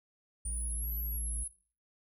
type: linear two-way sweep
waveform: sine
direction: up then down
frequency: 9240 to 11840 to 10520 Hz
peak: -36 dBFS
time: 0.45-1.48 s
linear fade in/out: 5 ms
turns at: 0.94 s
type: tone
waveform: triangle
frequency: 56.1 Hz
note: A1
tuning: 34 cents sharp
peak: -32 dBFS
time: 0.45-1.44 s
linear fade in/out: 10 ms
effects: noise-tail reverb RT60 0.4 s tail -18 dB re dry + tanh soft clip ceiling -27 dBFS